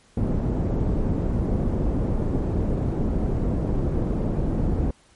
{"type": "low-pass noise", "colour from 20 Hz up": "pink", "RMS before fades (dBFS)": -23, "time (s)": [0.17, 4.91], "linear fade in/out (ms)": 5, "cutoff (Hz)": 380, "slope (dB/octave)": 12, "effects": ["pink hiss -57 dBFS RMS until 5.15 s", "MP3 48 kbps"]}